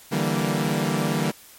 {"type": "chord", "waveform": "sawtooth", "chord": "E half-diminished seventh", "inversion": "third", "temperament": "equal with one note detuned", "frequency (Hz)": [146.83, 164.81, 194.53, 233.1], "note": ["D3", "E3", "G3", "Bb3"], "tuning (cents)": [0, 0, -13, 0], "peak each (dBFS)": -23, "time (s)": [0.11, 1.32], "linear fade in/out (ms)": 20, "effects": ["white hiss -48 dBFS RMS until 1.58 s", "MP3 64 kbps"]}